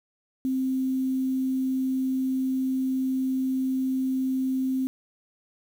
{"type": "tone with quantisation", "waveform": "sine", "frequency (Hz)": 261.6, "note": "C4", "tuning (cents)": 0, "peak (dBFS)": -23, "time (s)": [0.45, 4.87], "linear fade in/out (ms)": 0, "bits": 8, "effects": []}